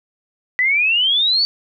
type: exponential sweep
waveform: sine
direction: up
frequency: 1959 to 4587 Hz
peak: -13 dBFS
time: 0.59-1.45 s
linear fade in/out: 0 ms
effects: none